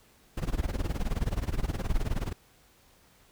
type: noise with tremolo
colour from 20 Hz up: brown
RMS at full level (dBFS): -26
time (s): 0.37-2.33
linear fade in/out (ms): 5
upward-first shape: sine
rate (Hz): 19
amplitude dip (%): 90
effects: pink hiss -61 dBFS RMS until 3.31 s